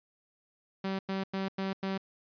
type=tone bursts; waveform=sawtooth; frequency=192.6 Hz; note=G3; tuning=30 cents flat; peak=-27 dBFS; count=5; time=0.84-1.978 s; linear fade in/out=5 ms; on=150 ms; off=97 ms; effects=resampled to 11025 Hz